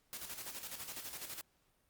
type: noise with tremolo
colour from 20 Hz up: white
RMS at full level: -44 dBFS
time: 0.13-1.41 s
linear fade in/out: 0 ms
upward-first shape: square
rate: 12 Hz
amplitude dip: 55%
effects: pink hiss -75 dBFS RMS until 1.89 s + Opus 48 kbps